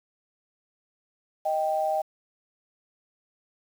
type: tone pair together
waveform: sine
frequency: 625 / 784 Hz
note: D#5 / G5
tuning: +8 / 0 cents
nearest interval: major third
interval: 392 cents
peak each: -26 dBFS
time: 1.45-2.02 s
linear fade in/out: 10 ms
effects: 8-bit